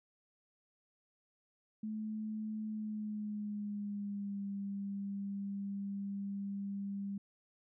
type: tone with pitch glide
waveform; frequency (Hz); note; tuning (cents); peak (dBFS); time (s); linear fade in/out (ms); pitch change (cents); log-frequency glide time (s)
sine; 215.8 to 199.04; A3 to G3; -33 to +27; -37; 1.83-7.18; 5; -140; 2.67-4.46
effects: none